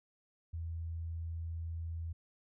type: tone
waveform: sine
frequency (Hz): 82.7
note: E2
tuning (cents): +6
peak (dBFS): -37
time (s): 0.53-2.13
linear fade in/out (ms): 10
effects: none